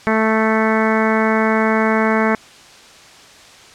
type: harmonic tone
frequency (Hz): 220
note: A3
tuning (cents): 0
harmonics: 1 / 2 / 3 / 4 / 5 / 6 / 7 / 8 / 9 / 10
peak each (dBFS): -17 / -20 / -22 / -23 / -24 / -25 / -25 / -26 / -27 / -27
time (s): 0.07-2.35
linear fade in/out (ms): 0
effects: white hiss -42 dBFS RMS until 3.74 s + low-pass 6000 Hz 12 dB/octave